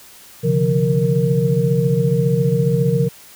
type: tone cluster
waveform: sine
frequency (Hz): 131.7 / 146.4 / 173.6 / 465.3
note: C3 / D3 / F3 / A#4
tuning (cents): +12 / -5 / -10 / -3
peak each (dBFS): -19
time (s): 0.43-3.09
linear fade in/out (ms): 20
effects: white hiss -43 dBFS RMS until 3.35 s